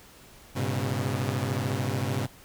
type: tone cluster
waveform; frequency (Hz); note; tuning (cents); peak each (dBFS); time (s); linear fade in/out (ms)
sawtooth; 100.6 / 122.2 / 135.7; G2 / B2 / C#3; +45 / -18 / -36; -27; 0.55-2.27; 20
effects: pink hiss -52 dBFS RMS until 2.44 s